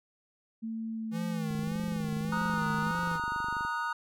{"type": "tone with pitch glide", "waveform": "sine", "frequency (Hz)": [224.1, 213.4], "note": ["A3", "G#3"], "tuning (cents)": [32, 47], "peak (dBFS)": -33, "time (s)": [0.62, 2.92], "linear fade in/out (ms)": 20, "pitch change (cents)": -85, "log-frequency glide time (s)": [0.91, 1.6]}
{"type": "tone with vibrato", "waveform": "square", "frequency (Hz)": 163.2, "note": "E3", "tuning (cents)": -17, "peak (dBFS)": -34, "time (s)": [1.11, 3.2], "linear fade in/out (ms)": 50, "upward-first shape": "sine", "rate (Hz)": 1.7, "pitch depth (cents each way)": 98}
{"type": "click train", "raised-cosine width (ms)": 3, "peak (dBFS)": -31, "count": 53, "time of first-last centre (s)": [1.51, 3.65], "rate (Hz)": 24.3}
{"type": "chord", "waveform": "triangle", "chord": "D# minor", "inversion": "second", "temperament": "equal with one note detuned", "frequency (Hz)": [932.3, 1244.5, 1467.2], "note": ["A#5", "D#6", "F#6"], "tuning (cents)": [0, 0, -15], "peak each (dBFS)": -33, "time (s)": [2.32, 3.93], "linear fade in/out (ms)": 5}
{"effects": []}